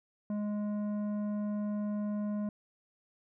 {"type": "tone with tanh clipping", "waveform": "sine", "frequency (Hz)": 208.1, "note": "G#3", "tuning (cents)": 4, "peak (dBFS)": -33, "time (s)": [0.3, 2.49], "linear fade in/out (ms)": 2, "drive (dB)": 10, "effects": []}